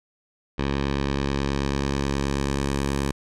10% pulse tone with low-pass filter sweep, 69.3 Hz, C#2, in tune, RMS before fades -25 dBFS, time 0.58-3.12 s, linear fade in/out 10 ms, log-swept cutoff 3700 to 9600 Hz, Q 1.1, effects none

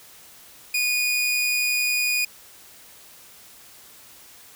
sawtooth tone with amplitude modulation, 2460 Hz, D#7, 20 cents flat, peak -16 dBFS, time 0.74-2.25 s, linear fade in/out 5 ms, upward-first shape sine, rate 131 Hz, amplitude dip 25%, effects white hiss -48 dBFS RMS until 4.55 s

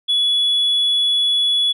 sine tone, 3400 Hz, G#7, 40 cents sharp, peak -12 dBFS, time 0.08-1.73 s, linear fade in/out 20 ms, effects tanh soft clip ceiling -12 dBFS

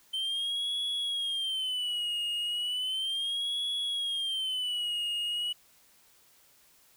triangle tone with vibrato, 3100 Hz, G7, 20 cents flat, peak -28 dBFS, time 0.13-5.53 s, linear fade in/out 10 ms, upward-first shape sine, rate 0.35 Hz, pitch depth 140 cents each way, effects white hiss -62 dBFS RMS until 6.96 s

